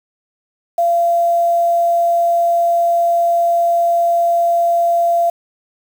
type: tone with quantisation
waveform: sine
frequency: 685 Hz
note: F5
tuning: 34 cents flat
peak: -11 dBFS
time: 0.78-5.3 s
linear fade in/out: 5 ms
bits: 6
effects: none